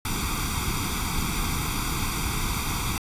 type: noise with comb filter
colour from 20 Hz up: pink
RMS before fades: -27 dBFS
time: 0.05-2.98 s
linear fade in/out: 2 ms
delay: 0.85 ms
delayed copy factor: +1
effects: resampled to 32000 Hz